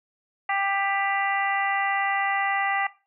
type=harmonic tone; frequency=394.9 Hz; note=G4; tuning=13 cents sharp; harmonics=2 / 3 / 4 / 5 / 6 / 7; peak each=-25 / -30 / -37 / -27 / -37 / -36 dBFS; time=0.49-2.87 s; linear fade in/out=5 ms; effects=noise-tail reverb RT60 0.3 s tail -17 dB re dry